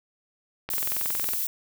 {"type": "click train", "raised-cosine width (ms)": 0.3, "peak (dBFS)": -17, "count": 15, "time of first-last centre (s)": [0.69, 1.335], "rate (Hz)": 21.7}
{"type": "noise", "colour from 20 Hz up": "violet", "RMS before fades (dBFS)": -28, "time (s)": [0.7, 1.47], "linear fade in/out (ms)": 2}
{"effects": []}